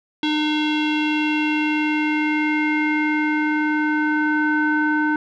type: tone with low-pass filter sweep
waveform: square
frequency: 303.6 Hz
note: D#4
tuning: 42 cents flat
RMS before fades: -20 dBFS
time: 0.23-5.16 s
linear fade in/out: 2 ms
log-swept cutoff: 3400 to 1400 Hz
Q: 4.5
effects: none